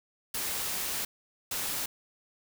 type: noise bursts at uneven times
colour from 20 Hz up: white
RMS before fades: -33 dBFS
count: 2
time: 0.34-1.05 / 1.51-1.86 s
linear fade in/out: 5 ms
effects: none